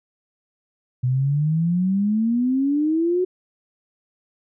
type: exponential sweep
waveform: sine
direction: up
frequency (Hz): 123.47 to 371.9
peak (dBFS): -17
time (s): 1.03-3.25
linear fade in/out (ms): 10
effects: none